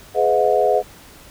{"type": "tone cluster", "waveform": "sine", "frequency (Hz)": [420.9, 504, 637, 723], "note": ["G#4", "B4", "D#5", "F#5"], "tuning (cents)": [23, 35, 41, -40], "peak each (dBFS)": -19, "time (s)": [0.14, 0.83], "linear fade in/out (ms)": 50, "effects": ["pink hiss -44 dBFS RMS until 1.3 s"]}